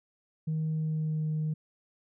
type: tone with pitch glide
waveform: sine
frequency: 157.3 to 154.87 Hz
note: D#3 to D#3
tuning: +19 to -8 cents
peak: -26 dBFS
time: 0.47-1.54 s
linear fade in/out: 10 ms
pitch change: -27 cents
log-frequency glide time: 0.69-1.28 s
effects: tanh soft clip ceiling -25 dBFS